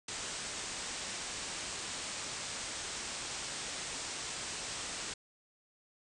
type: low-pass noise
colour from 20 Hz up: white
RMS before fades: -41 dBFS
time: 0.08-5.14 s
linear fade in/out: 5 ms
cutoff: 8800 Hz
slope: 96 dB/octave
effects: none